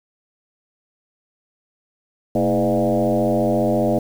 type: tone with frequency modulation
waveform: sine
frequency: 415.3 Hz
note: G#4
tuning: in tune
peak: -15 dBFS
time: 2.35-3.99 s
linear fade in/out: 5 ms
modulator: 94.6 Hz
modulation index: 2.9
effects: 7-bit